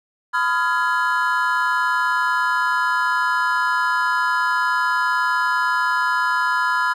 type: chord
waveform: triangle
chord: F half-diminished seventh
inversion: second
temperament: just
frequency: 1005.8 / 1257.2 / 1396.9 / 1676.3 Hz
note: Cb6 / Eb6 / F6 / Ab6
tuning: +31 / +18 / 0 / +16 cents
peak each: -19 / -25 / -20 / -22 dBFS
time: 0.33-6.94 s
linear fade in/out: 20 ms
effects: none